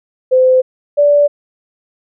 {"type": "tone pair in turn", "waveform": "sine", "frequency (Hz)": [514, 581.2], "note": ["C5", "D5"], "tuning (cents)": [-31, -18], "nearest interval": "major second", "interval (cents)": 213, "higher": "second", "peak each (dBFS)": -6, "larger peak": "neither", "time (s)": [[0.31, 0.62], [0.97, 1.28]], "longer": "neither", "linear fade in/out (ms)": 20, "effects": []}